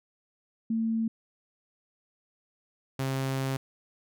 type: tone pair in turn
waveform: sine / sawtooth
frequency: 225.1 / 133.85 Hz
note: A3 / C3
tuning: +40 / +40 cents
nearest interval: major sixth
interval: 900 cents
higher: first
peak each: -25 / -24 dBFS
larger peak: second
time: 0.7-1.08 / 2.99-3.57 s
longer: second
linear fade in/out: 5 ms
effects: none